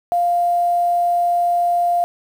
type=tone with quantisation; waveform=sine; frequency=698.5 Hz; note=F5; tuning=in tune; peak=-14 dBFS; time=0.12-2.04 s; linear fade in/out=0 ms; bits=7; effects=none